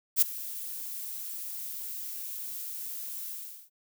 violet noise with ADSR envelope, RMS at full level -19 dBFS, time 0.16-3.7 s, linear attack 59 ms, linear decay 9 ms, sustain -19 dB, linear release 400 ms, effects none

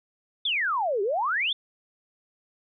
sine exponential two-way sweep, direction down then up, 3631 to 377.9 to 3631 Hz, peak -23 dBFS, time 0.45-1.53 s, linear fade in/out 5 ms, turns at 1.02 s, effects none

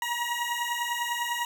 20% pulse beating tone pair, 949 / 959 Hz, A#5 / A#5, +31 / +49 cents, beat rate 10 Hz, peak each -26 dBFS, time 0.02-1.45 s, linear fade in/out 2 ms, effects none

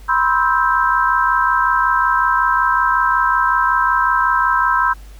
sine chord, C major seventh, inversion third, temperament just, 981.1 / 1046.5 / 1308.1 / 1569.8 Hz, B5 / C6 / E6 / G6, -12 / 0 / -14 / +2 cents, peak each -18 dBFS, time 0.08-4.94 s, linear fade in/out 20 ms, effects added 50 Hz sine -35 dBFS peak until 5.19 s + pink hiss -48 dBFS RMS until 5.19 s

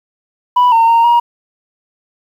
sine tone with pitch steps, 986 / 913 / 924 / 949 Hz, B5 / A#5 / A#5 / A#5, -3 / -36 / -16 / +31 cents, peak -4 dBFS, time 0.56-1.2 s, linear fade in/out 10 ms, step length 160 ms, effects tanh soft clip ceiling -5 dBFS + 7-bit

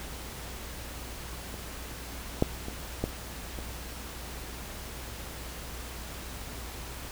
clicks, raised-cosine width 2 ms, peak -27 / -8 / -23 / -14 / -27 dBFS, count 5, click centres 1.542 / 2.424 / 2.684 / 3.04 / 3.588 s, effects added 60 Hz sine -42 dBFS peak until 7.11 s + pink hiss -42 dBFS RMS until 7.11 s

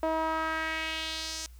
sawtooth tone with band-pass filter sweep, 319.4 Hz, D#4, 45 cents sharp, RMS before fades -32 dBFS, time 0.03-1.46 s, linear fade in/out 0 ms, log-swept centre 710 to 6400 Hz, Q 2.1, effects added 60 Hz sine -47 dBFS peak until 1.59 s + white hiss -63 dBFS RMS until 1.59 s

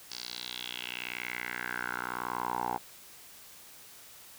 10% pulse tone with band-pass filter sweep, 60.9 Hz, B1, 24 cents flat, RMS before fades -37 dBFS, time 0.1-2.78 s, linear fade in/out 10 ms, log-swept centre 4900 to 800 Hz, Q 4.3, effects white hiss -52 dBFS RMS until 4.38 s

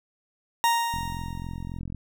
40% pulse tone with exponential decay, 932.3 Hz, A#5, in tune, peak -17 dBFS, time 0.64-1.79 s, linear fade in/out 0 ms, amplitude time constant 250 ms
click train, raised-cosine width 5 ms, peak -23 dBFS, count 45, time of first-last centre 0.94-1.947 s, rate 43.7 Hz
effects none

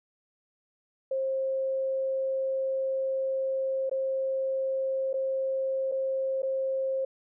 sine tone with dropouts, 532 Hz, C5, 29 cents sharp, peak -26 dBFS, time 1.11-7.05 s, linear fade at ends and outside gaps 5 ms, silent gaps 3.896-3.913 / 5.131-5.139 / 5.916-5.92 / 6.421-6.43 s, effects none

